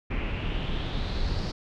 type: noise with low-pass filter sweep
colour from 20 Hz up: brown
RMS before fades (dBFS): -29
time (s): 0.1-1.52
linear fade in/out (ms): 10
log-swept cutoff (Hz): 2400 to 4900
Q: 4.6
effects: none